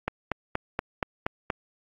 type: click train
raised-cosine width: 0.5 ms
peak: -11 dBFS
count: 7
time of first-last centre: 0.08-1.502 s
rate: 4.22 Hz
effects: AAC 64 kbps